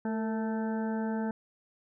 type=harmonic tone with a mistuned harmonic; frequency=220 Hz; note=A3; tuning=in tune; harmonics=1 / 2 / 3 / 4 / 6 / 7 / 8; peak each=-30 / -38 / -42 / -40 / -52 / -46 / -53 dBFS; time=0.05-1.31 s; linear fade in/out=2 ms; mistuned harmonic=2; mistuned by=+40 cents; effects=none